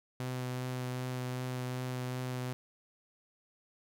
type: tone with vibrato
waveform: sawtooth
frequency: 126.7 Hz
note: B2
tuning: 45 cents sharp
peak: -31 dBFS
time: 0.2-2.53 s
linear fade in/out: 0 ms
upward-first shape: sine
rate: 2.6 Hz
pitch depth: 10 cents each way
effects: none